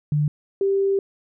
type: tone pair in turn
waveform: sine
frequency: 148.6 / 392.5 Hz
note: D3 / G4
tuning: +21 / +2 cents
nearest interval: octave + perfect fourth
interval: 1681 cents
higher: second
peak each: -17 / -17 dBFS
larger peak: neither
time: 0.12-0.28 / 0.61-0.99 s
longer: second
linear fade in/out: 2 ms
effects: none